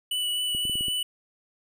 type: tone with vibrato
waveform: square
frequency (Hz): 2960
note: F#7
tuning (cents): 0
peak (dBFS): -26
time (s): 0.11-1.03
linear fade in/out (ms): 5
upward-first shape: triangle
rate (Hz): 3.9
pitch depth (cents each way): 15
type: clicks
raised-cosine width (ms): 3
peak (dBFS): -25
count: 6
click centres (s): 0.549 / 0.653 / 0.697 / 0.755 / 0.809 / 0.883
effects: none